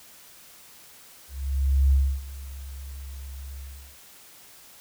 sine tone with ADSR envelope, 68 Hz, C#2, 33 cents flat, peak -15 dBFS, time 1.28-3.98 s, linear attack 640 ms, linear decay 290 ms, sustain -20 dB, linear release 380 ms, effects white hiss -50 dBFS RMS until 4.8 s

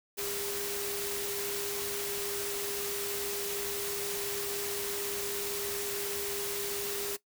sine tone in noise, 404 Hz, G#4, 48 cents flat, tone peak -38 dBFS, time 0.17-7.17 s, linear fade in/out 20 ms, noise white, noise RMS -36 dBFS, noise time 0.17-7.17 s, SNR -5 dB, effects noise-tail reverb RT60 0.1 s tail -17 dB re dry

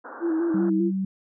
white band-pass noise, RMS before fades -40 dBFS, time 0.04-0.7 s, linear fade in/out 10 ms, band 230 to 1600 Hz, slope 96 dB/octave
sine tone with vibrato, 329.6 Hz, E4, in tune, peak -21 dBFS, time 0.2-0.92 s, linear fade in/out 50 ms, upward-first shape square, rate 5 Hz, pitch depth 48 cents each way
sine tone, 191.7 Hz, G3, 38 cents flat, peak -23 dBFS, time 0.54-1.05 s, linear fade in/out 5 ms
effects none

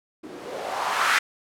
violet noise with low-pass filter sweep, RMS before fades -26 dBFS, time 0.23-1.19 s, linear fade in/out 10 ms, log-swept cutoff 290 to 1700 Hz, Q 2.6, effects none

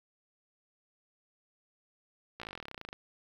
slowing click train, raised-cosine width 0.3 ms, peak -26 dBFS, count 21, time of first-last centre 2.4-2.929 s, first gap 16 ms, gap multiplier 1.05, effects 9-bit

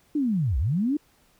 sine linear two-way sweep, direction down then up, 310 to 56 to 310 Hz, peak -21 dBFS, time 0.15-0.97 s, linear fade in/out 5 ms, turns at 0.58 s, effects pink hiss -62 dBFS RMS until 1.39 s

